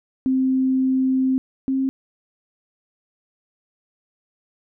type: tone pair in turn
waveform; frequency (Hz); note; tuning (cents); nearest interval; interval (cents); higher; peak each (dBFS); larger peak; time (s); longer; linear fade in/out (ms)
sine; 261.6 / 266.3; C4 / C4; 0 / +31; unison; 31; second; -16 / -18; first; 0.26-1.38 / 1.68-1.89; first; 0
effects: none